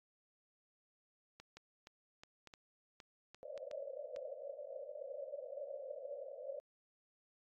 clicks, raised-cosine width 0.2 ms, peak -36 dBFS, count 11, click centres 1.4 / 1.57 / 1.871 / 2.235 / 2.473 / 2.538 / 3.002 / 3.346 / 3.577 / 3.713 / 4.162 s
white band-pass noise, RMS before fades -47 dBFS, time 3.43-6.6 s, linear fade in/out 0 ms, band 520 to 600 Hz, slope 96 dB/octave
effects AAC 64 kbps

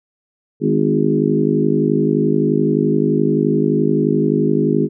harmonic tone with a mistuned harmonic, 51.6 Hz, G#1, 10 cents flat, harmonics 3 / 4 / 5 / 6 / 7 / 8, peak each -20 / -20 / -20 / -20 / -20 / -20 dBFS, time 0.6-4.89 s, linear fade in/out 50 ms, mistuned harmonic 5, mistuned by -31 cents, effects none

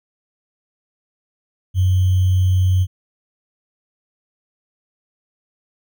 sine tone with sample-and-hold, 92.5 Hz, F#2, in tune, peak -12 dBFS, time 1.74-2.87 s, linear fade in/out 50 ms, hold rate 3150 Hz, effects none

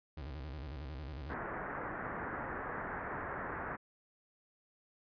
35% pulse tone with vibrato, 71 Hz, C#2, 42 cents sharp, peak -40 dBFS, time 0.17-1.34 s, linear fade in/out 5 ms, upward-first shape square, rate 11 Hz, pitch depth 160 cents each way
white low-pass noise, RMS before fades -41 dBFS, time 1.29-3.77 s, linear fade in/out 20 ms, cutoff 1800 Hz, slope 48 dB/octave
effects resampled to 11025 Hz

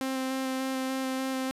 sawtooth tone with vibrato, 263 Hz, C4, 9 cents sharp, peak -25 dBFS, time 0.01-1.51 s, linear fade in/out 0 ms, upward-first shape square, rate 3.4 Hz, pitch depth 9 cents each way, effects resampled to 32000 Hz

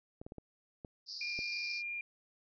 clicks, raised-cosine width 2 ms, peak -32 dBFS, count 6, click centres 0.215 / 0.265 / 0.321 / 0.383 / 0.848 / 1.39 s
white band-pass noise, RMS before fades -44 dBFS, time 1.06-1.83 s, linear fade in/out 50 ms, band 4500 to 5200 Hz, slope 96 dB/octave
sine tone, 2401 Hz, D7, 38 cents sharp, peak -37 dBFS, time 1.21-2.01 s, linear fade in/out 2 ms
effects none

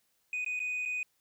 sine tone with dropouts, 2489 Hz, D#7, in tune, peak -29 dBFS, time 0.33-1.03 s, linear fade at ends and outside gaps 2 ms, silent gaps 0.446-0.462 / 0.593-0.601 / 0.853-0.858 s, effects tanh soft clip ceiling -30 dBFS + white hiss -74 dBFS RMS until 1.2 s

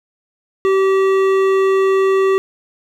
triangle tone with hard clipping, 385.3 Hz, G4, 30 cents flat, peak -13 dBFS, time 0.65-2.38 s, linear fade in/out 0 ms, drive 16 dB, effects none

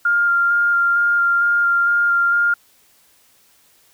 sine tone with vibrato, 1400 Hz, F6, 4 cents sharp, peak -13 dBFS, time 0.05-2.54 s, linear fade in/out 5 ms, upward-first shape square, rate 2.2 Hz, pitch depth 10 cents each way, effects white hiss -55 dBFS RMS until 3.93 s

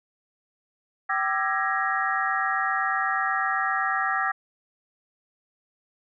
sine tone cluster, 773 / 1187 / 1335 / 1657 / 1884 Hz, G5 / D6 / E6 / G#6 / A#6, -24 / +18 / +22 / -4 / +18 cents, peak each -29 dBFS, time 1.09-4.32 s, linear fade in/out 10 ms, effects none

